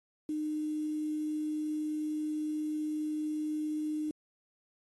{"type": "tone with quantisation", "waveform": "sine", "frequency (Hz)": 305.4, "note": "D#4", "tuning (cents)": -32, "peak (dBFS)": -31, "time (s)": [0.29, 4.11], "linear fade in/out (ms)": 2, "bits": 9, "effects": ["AAC 32 kbps"]}